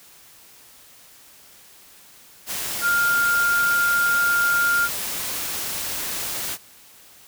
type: tone in noise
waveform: sine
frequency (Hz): 1403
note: F6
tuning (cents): +8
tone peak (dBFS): -17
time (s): 2.81-4.89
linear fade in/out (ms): 50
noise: white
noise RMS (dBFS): -28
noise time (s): 2.46-6.58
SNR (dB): +8
effects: white hiss -49 dBFS RMS until 7.27 s